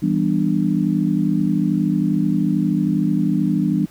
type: chord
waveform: sine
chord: E minor seventh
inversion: none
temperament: just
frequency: 164.81 / 197.78 / 247.2 / 296.7 Hz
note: E3 / G3 / B3 / D4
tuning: 0 / +16 / +2 / +18 cents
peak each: -21 / -20 / -23 / -21 dBFS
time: 0.02-3.86 s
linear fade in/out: 10 ms
effects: pink hiss -49 dBFS RMS until 3.9 s